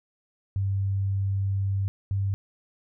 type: tone pair in turn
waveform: sine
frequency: 97.9 / 98.4 Hz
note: G2 / G2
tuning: -2 / +7 cents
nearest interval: unison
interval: 9 cents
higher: second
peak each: -23 dBFS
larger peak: neither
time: 0.56-1.88 / 2.11-2.34 s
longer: first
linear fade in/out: 0 ms
effects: none